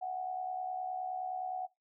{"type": "tone with amplitude modulation", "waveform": "sine", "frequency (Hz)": 740, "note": "F#5", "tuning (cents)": 0, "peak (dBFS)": -32, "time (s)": [0.01, 1.67], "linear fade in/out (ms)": 20, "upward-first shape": "sine", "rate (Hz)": 69.7, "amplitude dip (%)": 55, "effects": ["noise-tail reverb RT60 0.2 s tail -22 dB re dry"]}